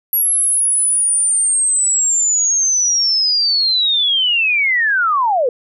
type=linear sweep; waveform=sine; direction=down; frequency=11450 to 462.1 Hz; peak=-12 dBFS; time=0.13-5.49 s; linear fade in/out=2 ms; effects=none